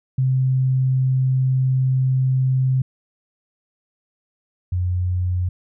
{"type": "tone pair in turn", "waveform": "sine", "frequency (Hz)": [130.5, 90.15], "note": ["C3", "F#2"], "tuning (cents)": [-4, -45], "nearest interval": "tritone", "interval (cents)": 641, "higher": "first", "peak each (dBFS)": [-15, -18], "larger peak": "first", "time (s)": [[0.18, 2.82], [4.72, 5.49]], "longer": "first", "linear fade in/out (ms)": 5, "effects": []}